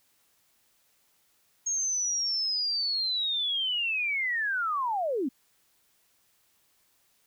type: linear sweep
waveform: sine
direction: down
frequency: 6560 to 233.1 Hz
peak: -26 dBFS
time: 1.66-5.29 s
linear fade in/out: 10 ms
effects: white hiss -68 dBFS RMS until 7.26 s